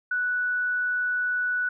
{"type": "tone", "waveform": "sine", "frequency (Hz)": 1479, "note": "F#6", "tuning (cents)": -1, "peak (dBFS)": -23, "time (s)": [0.11, 1.69], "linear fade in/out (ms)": 5, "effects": []}